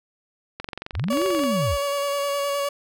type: click train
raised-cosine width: 0.3 ms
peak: -16 dBFS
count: 20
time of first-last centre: 0.6-1.437 s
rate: 22.7 Hz
type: linear two-way sweep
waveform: sine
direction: up then down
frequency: 41.2 to 392 to 41.2 Hz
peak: -22 dBFS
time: 0.93-1.78 s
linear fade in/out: 50 ms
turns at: 1.26 s
type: tone with vibrato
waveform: 30% pulse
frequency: 566 Hz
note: C#5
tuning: 36 cents sharp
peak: -20 dBFS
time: 1.1-2.69 s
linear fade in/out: 5 ms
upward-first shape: square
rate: 9.7 Hz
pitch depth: 14 cents each way
effects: none